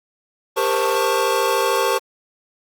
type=tone cluster; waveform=square; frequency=398 / 471.5 / 525 / 888 / 1105 Hz; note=G4 / A#4 / C5 / A5 / C#6; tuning=+26 / +20 / +6 / +16 / -6 cents; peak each=-24 dBFS; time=0.56-1.99 s; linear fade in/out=20 ms; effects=Opus 24 kbps